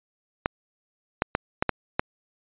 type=clicks; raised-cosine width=0.5 ms; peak=-6 dBFS; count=6; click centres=0.459 / 1.221 / 1.351 / 1.625 / 1.693 / 1.995 s; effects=resampled to 8000 Hz